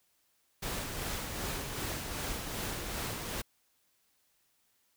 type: noise with tremolo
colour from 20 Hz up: pink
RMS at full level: -36 dBFS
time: 0.62-3.42 s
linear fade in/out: 10 ms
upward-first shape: sine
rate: 2.6 Hz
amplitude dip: 35%
effects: white hiss -73 dBFS RMS until 4.96 s